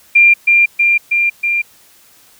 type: tone with echo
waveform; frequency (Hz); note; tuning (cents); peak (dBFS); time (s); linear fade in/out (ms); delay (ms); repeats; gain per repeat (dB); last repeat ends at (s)
sine; 2388; D7; +28; -4; 0.15-0.34; 10; 320; 4; -2; 1.62
effects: white hiss -47 dBFS RMS until 2.39 s